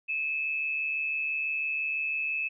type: tone pair together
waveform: sine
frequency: 2455 / 2601 Hz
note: D#7 / E7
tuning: -24 / -24 cents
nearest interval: minor second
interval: 100 cents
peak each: -38 / -28 dBFS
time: 0.08-2.49 s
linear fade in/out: 20 ms
effects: none